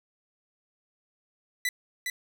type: tone with echo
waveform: sawtooth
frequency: 1986 Hz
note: B6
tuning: 9 cents sharp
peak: -22 dBFS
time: 1.65-1.69 s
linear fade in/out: 2 ms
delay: 410 ms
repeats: 1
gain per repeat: -4 dB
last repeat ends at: 2.1 s
effects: none

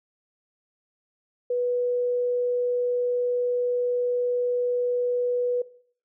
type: tone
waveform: sine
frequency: 490.5 Hz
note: B4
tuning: 12 cents flat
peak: -22 dBFS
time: 1.5-5.62 s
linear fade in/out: 5 ms
effects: noise-tail reverb RT60 0.5 s tail -17 dB re dry

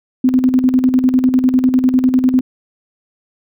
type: tone with tremolo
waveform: sine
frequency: 256.2 Hz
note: C4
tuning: 36 cents flat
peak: -7 dBFS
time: 0.24-2.41 s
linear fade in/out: 5 ms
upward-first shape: square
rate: 10 Hz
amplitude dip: 60%
effects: none

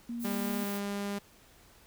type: tone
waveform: sine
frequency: 236 Hz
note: A#3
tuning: 22 cents sharp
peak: -34 dBFS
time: 0.09-0.64 s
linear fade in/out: 5 ms
type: noise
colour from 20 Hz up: violet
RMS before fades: -42 dBFS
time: 0.19-0.81 s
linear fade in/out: 50 ms
type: tone with pitch glide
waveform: sawtooth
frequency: 200 to 201.6 Hz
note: G3 to G3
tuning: +35 to +49 cents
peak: -29 dBFS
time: 0.24-1.19 s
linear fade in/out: 10 ms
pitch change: +14 cents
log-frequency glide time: 0.43-0.49 s
effects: pink hiss -59 dBFS RMS until 1.86 s

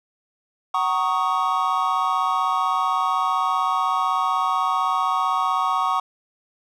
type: chord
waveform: triangle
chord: D# minor seventh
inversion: first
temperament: equal with one note detuned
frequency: 753.8 / 932.3 / 1108.7 / 1244.5 Hz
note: F#5 / A#5 / C#6 / D#6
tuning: +32 / 0 / 0 / 0 cents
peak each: -24 / -25 / -20 / -24 dBFS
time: 0.74-6 s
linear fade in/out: 5 ms
effects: none

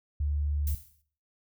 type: tone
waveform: sine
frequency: 73.1 Hz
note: D2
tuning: 7 cents flat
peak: -26 dBFS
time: 0.2-0.75 s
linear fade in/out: 5 ms
type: noise with exponential decay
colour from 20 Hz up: violet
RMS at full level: -36 dBFS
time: 0.67-1.02 s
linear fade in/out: 2 ms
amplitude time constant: 76 ms
effects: noise-tail reverb RT60 0.5 s tail -17 dB re dry

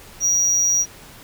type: tone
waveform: triangle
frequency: 5760 Hz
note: F#8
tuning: 47 cents flat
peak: -14 dBFS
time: 0.2-0.86 s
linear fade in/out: 50 ms
effects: pink hiss -43 dBFS RMS until 1.23 s

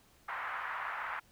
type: band-pass noise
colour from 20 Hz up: pink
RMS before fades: -39 dBFS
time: 0.28-1.2 s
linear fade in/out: 10 ms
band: 960 to 1800 Hz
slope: 24 dB/octave
effects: pink hiss -65 dBFS RMS until 1.31 s

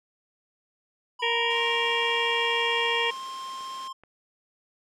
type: tone with pitch glide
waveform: square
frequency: 987 to 1057.8 Hz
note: B5 to C6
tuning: -1 to +19 cents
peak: -35 dBFS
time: 1.19-3.93 s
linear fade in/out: 10 ms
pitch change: +120 cents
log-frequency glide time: 1.45-1.61 s
type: harmonic tone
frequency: 466.2 Hz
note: A#4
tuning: in tune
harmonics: 1 / 2 / 4 / 5 / 6 / 7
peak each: -30 / -30 / -30 / -30 / -30 / -30 dBFS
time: 1.22-3.11 s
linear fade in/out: 10 ms
type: high-pass noise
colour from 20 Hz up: white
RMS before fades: -43 dBFS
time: 1.5-3.88 s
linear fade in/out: 5 ms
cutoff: 180 Hz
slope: 96 dB/octave
type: clicks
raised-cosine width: 0.5 ms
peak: -36 dBFS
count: 2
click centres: 3.608 / 4.036 s
effects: low-pass 6000 Hz 12 dB/octave

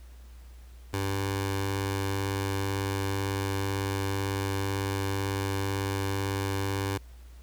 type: tone with notch filter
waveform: 15% pulse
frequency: 98 Hz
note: G2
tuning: in tune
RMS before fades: -30 dBFS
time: 0.93-6.98 s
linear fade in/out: 10 ms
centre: 210 Hz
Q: 1.4
effects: added 60 Hz sine -45 dBFS peak until 7.42 s + pink hiss -60 dBFS RMS until 7.42 s

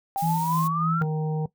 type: exponential sweep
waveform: sine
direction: up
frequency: 779 to 1396.9 Hz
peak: -24 dBFS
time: 0.16-1.02 s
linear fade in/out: 0 ms
type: noise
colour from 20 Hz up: blue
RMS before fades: -38 dBFS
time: 0.17-0.68 s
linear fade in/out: 10 ms
type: tone with tremolo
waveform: sine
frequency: 163.2 Hz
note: E3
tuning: 17 cents flat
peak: -22 dBFS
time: 0.22-1.05 s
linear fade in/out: 10 ms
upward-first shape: sine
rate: 3.3 Hz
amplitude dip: 50%
type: harmonic tone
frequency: 155.4 Hz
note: D#3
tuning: 2 cents flat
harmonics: 1 / 3 / 5 / 6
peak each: -24 / -32 / -37 / -44 dBFS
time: 1.01-1.46 s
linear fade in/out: 5 ms
effects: noise-tail reverb RT60 0.1 s tail -17 dB re dry

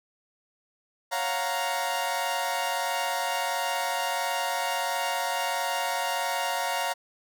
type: chord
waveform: sawtooth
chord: Gb major seventh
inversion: second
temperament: equal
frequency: 554.4 / 698.5 / 740 / 932.3 Hz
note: Db5 / F5 / Gb5 / Bb5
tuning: 0 / 0 / 0 / 0 cents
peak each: -31 / -28 / -31 / -26 dBFS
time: 1.11-6.94 s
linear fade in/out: 20 ms
effects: none

